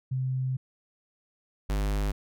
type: tone pair in turn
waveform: sine / square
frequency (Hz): 130 / 50.53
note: C3 / G#1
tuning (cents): -11 / -47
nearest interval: octave + major third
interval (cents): 1636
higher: first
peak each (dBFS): -26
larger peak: neither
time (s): 0.11-0.57 / 1.69-2.12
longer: first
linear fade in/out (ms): 10
effects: none